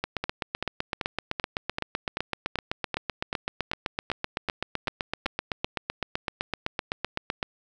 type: two click trains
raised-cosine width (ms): 0.3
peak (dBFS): -11 / -12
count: 59 / 15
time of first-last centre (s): 0.04-7.429 / 0.24-5.645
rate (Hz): 7.85 / 2.59
effects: none